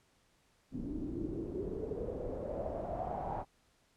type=noise with low-pass filter sweep; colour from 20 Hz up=pink; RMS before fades=-39 dBFS; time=0.71-3.45 s; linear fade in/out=50 ms; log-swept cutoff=260 to 850 Hz; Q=6.2; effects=pink hiss -71 dBFS RMS until 3.96 s + low-pass 10000 Hz 12 dB/octave